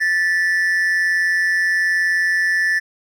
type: tone pair together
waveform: triangle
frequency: 1760 / 1938.9 Hz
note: A6 / B6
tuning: 0 / -32 cents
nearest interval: major second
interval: 168 cents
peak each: -14 / -21 dBFS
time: 0-2.8 s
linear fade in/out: 20 ms
effects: none